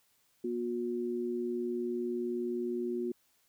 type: tone pair together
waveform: sine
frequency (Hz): 240.3 / 360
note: B3 / F#4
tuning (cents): -47 / -47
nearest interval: perfect fifth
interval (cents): 700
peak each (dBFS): -36 / -33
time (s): 0.44-3.12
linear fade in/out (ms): 5
effects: white hiss -71 dBFS RMS until 3.48 s